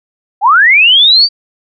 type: linear sweep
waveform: sine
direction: up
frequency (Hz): 735 to 4699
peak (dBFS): -3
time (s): 0.41-1.29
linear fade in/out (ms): 50
effects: none